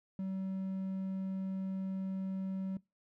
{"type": "tone", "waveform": "triangle", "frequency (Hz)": 190.7, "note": "G3", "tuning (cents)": -47, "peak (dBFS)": -33, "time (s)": [0.19, 2.77], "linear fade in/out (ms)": 2, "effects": ["noise-tail reverb RT60 0.2 s tail -21 dB re dry"]}